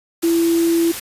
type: tone in noise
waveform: sine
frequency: 334.3 Hz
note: E4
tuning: 24 cents sharp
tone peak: -13 dBFS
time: 0.23-0.92 s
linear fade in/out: 10 ms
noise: white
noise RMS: -28 dBFS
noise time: 0.22-1 s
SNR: +12 dB
effects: resampled to 32000 Hz